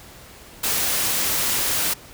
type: noise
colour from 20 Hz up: white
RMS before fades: -22 dBFS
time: 0.63-1.94 s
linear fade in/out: 10 ms
effects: pink hiss -44 dBFS RMS until 2.13 s